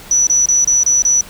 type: tone bursts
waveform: sine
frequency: 5920 Hz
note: F#8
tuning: in tune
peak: -9 dBFS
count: 6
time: 0.11-1.21 s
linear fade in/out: 2 ms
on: 160 ms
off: 28 ms
effects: pink hiss -36 dBFS RMS until 1.29 s